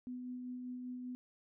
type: tone with tremolo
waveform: sine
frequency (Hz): 249.8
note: B3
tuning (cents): +20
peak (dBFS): -40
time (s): 0.07-1.15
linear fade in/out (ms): 0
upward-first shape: sine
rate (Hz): 5.1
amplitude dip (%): 25
effects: none